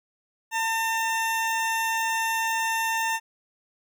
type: tone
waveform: 20% pulse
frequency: 902 Hz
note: A5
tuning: 43 cents sharp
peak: -19 dBFS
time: 0.51-3.2 s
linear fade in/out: 50 ms
effects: none